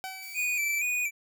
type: tone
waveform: sawtooth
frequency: 2300 Hz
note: D7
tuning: 37 cents flat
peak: -37 dBFS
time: 0.04-0.79 s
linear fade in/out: 0 ms
type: tone with exponential decay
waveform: 35% pulse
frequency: 757 Hz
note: F#5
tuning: 39 cents sharp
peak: -32 dBFS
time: 0.04-0.42 s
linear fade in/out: 0 ms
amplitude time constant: 81 ms
type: noise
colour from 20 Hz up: violet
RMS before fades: -47 dBFS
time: 0.22-0.45 s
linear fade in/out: 5 ms
type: tone with vibrato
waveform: square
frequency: 2398 Hz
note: D7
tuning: 36 cents sharp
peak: -27 dBFS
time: 0.34-1.11 s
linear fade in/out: 50 ms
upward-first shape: square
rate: 2.1 Hz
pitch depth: 51 cents each way
effects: none